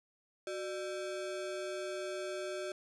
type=ring-modulated tone; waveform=square; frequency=484.8 Hz; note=B4; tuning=32 cents flat; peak=-35 dBFS; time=0.47-2.72 s; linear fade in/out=2 ms; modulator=115 Hz; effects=resampled to 22050 Hz + 11-bit